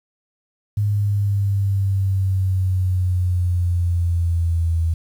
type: exponential sweep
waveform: sine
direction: down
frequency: 103.83 to 81.9 Hz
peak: -16 dBFS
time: 0.77-4.94 s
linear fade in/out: 5 ms
effects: 8-bit